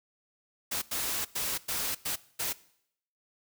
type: noise bursts at uneven times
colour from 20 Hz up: white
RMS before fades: -32 dBFS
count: 6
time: 0.71-0.82 / 0.91-1.25 / 1.35-1.58 / 1.68-1.95 / 2.05-2.16 / 2.39-2.53 s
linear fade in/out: 10 ms
effects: noise-tail reverb RT60 0.7 s tail -20 dB re dry